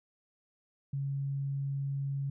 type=tone; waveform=sine; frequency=138.59 Hz; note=C#3; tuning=in tune; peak=-31 dBFS; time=0.93-2.3 s; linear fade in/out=5 ms; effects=none